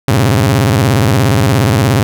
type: tone with vibrato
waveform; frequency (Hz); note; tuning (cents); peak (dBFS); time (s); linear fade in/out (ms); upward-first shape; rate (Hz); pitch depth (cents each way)
sawtooth; 116.3; A#2; -4; -4; 0.08-2.03; 0; square; 17; 280
effects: none